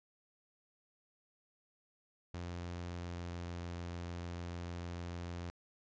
sawtooth tone with pitch glide, 87.3 to 86.7 Hz, F2 to F2, 0 to -12 cents, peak -37 dBFS, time 2.34-5.5 s, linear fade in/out 0 ms, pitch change -12 cents, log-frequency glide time 2.88-3.65 s, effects resampled to 16000 Hz

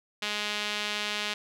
sawtooth tone with band-pass filter, 208.7 Hz, G#3, 9 cents sharp, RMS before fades -32 dBFS, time 0.22-1.34 s, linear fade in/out 5 ms, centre 3200 Hz, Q 1.5, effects none

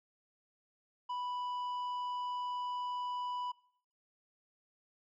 sine tone with tanh clipping, 987.8 Hz, B5, in tune, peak -37 dBFS, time 1.09-3.52 s, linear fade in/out 10 ms, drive 7 dB, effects noise-tail reverb RT60 0.6 s tail -21 dB re dry

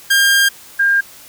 sawtooth / sine tone pair in turn, 1606 / 1606 Hz, G6 / G6, +41 / +41 cents, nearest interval unison, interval 0 cents, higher neither, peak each -6 / -10 dBFS, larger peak first, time 0.1-0.49 / 0.79-1.01 s, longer first, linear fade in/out 10 ms, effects white hiss -40 dBFS RMS until 1.28 s

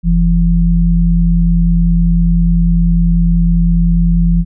sine tone pair together, 44.97 / 169.8 Hz, F#1 / F3, -49 / -48 cents, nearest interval octave + major seventh, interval 2301 cents, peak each -10 dBFS, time 0.03-4.45 s, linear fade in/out 50 ms, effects none

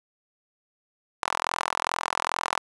sawtooth tone with high-pass filter, 42.4 Hz, E1, 50 cents sharp, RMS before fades -29 dBFS, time 1.22-2.58 s, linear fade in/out 0 ms, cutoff 970 Hz, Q 2.8, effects resampled to 24000 Hz + 8-bit

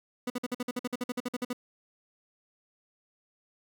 30% pulse tone bursts, 246.9 Hz, B3, in tune, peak -27 dBFS, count 16, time 0.27-1.531 s, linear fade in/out 5 ms, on 31 ms, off 51 ms, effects none

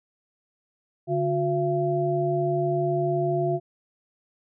sine tone cluster, 144.7 / 360.4 / 678 Hz, D3 / F#4 / E5, -25 / -45 / +49 cents, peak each -27 / -25 / -26 dBFS, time 1.07-3.6 s, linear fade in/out 50 ms, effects none

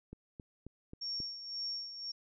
click train, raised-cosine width 3 ms, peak -33 dBFS, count 5, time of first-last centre 0.13-1.202 s, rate 3.73 Hz
sine tone with tremolo, 5510 Hz, F8, 24 cents flat, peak -35 dBFS, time 1.01-2.12 s, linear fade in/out 10 ms, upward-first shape sine, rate 1.9 Hz, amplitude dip 65%
effects none

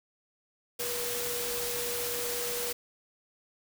sine tone in noise, 482.2 Hz, B4, 41 cents flat, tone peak -36 dBFS, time 0.79-2.73 s, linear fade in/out 10 ms, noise white, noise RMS -34 dBFS, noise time 0.79-2.73 s, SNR -5 dB, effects none

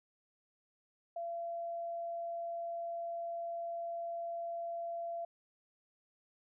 sine tone, 680 Hz, F5, 46 cents flat, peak -37 dBFS, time 1.16-5.25 s, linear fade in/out 5 ms, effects none

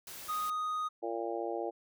white noise, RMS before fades -46 dBFS, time 0.07-0.5 s, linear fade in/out 2 ms
triangle tone, 1244.5 Hz, D#6, in tune, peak -30 dBFS, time 0.28-0.89 s, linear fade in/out 20 ms
harmonic tone, 115 Hz, A#2, 23 cents flat, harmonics 3 / 4 / 5 / 6 / 7, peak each -38 / -39 / -40 / -41 / -41 dBFS, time 1.02-1.71 s, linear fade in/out 20 ms
effects none

